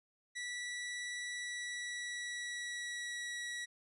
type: tone with pitch glide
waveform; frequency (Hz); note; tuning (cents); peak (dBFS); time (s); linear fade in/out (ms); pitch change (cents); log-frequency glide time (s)
sawtooth; 1953 to 1928.3; B6 to B6; -20 to -42; -36; 0.35-3.66; 20; -22; 1.33-3.26
effects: resampled to 24000 Hz